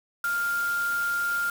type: tone in noise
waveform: sine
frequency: 1400 Hz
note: F6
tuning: 4 cents sharp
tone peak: -24 dBFS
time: 0.24-1.5 s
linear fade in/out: 2 ms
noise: white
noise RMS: -39 dBFS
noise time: 0.24-1.5 s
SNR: +12 dB
effects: none